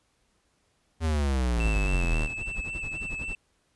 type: exponential sweep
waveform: square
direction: down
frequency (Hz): 82.8 to 36.71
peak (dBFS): -24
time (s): 1-2.29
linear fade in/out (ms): 50
type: noise with tremolo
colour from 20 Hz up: brown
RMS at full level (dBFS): -34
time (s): 1.56-3.34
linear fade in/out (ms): 5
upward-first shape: sine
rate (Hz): 11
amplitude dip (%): 90
type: tone with vibrato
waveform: triangle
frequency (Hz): 2637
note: E7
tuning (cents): 0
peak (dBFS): -31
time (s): 1.6-3.35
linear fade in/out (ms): 2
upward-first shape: square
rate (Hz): 3.7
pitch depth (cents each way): 18
effects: pink hiss -70 dBFS RMS until 3.75 s + resampled to 24000 Hz